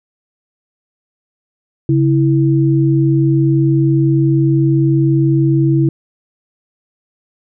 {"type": "tone pair together", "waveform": "sine", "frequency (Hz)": [138.1, 327.8], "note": ["C#3", "E4"], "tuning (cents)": [-6, -10], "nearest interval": "octave + minor third", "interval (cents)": 1496, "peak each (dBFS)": [-11, -13], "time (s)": [1.89, 5.89], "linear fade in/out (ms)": 2, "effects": []}